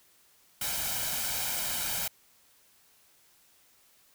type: noise with comb filter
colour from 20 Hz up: white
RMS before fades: -32 dBFS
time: 0.61-2.08 s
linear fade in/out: 5 ms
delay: 1.3 ms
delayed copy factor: +0.6
effects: white hiss -63 dBFS RMS until 4.14 s